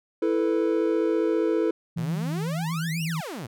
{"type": "chord", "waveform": "triangle", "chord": "E suspended fourth", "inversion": "none", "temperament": "just", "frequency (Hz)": [329.6, 439.5, 494.4], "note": ["E4", "A4", "B4"], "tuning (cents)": [0, -2, 2], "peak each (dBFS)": [-22, -23, -26], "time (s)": [0.22, 1.71], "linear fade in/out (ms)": 5}
{"type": "tone with vibrato", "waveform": "sine", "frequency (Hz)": 162.8, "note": "E3", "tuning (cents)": -21, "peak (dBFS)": -26, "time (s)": [1.96, 3.21], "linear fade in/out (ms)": 10, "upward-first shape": "sine", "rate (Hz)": 8.1, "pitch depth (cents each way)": 53}
{"type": "exponential two-way sweep", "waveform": "sawtooth", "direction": "up then down", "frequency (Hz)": [104.8, 2941, 104.8], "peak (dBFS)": -29, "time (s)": [1.97, 3.47], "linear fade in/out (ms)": 10, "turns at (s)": 3.04}
{"effects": []}